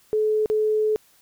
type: tone with dropouts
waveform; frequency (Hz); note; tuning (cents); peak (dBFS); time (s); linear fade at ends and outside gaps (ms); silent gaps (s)
sine; 430; A4; -40; -18; 0.13-0.96; 0; 0.459-0.5
effects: white hiss -58 dBFS RMS until 1.21 s